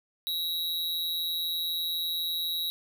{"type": "tone with amplitude modulation", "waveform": "square", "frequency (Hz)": 3860, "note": "B7", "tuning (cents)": -40, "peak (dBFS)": -26, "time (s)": [0.27, 2.7], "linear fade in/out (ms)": 0, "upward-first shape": "sine", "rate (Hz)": 168, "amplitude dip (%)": 70, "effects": []}